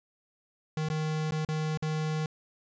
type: tone with dropouts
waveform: square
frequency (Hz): 155.56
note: D#3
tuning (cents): 0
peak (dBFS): -29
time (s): 0.77-2.26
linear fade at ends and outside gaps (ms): 2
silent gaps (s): 0.887-0.9 / 1.31-1.321 / 1.449-1.487 / 1.774-1.824
effects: resampled to 16000 Hz